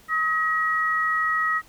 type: tone pair together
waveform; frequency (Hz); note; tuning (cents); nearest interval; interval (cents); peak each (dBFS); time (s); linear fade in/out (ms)
sine; 1271.4 / 1905; D#6 / A#6; +37 / +37; perfect fifth; 700; -23; 0.08-1.62; 50
effects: pink hiss -53 dBFS RMS until 1.68 s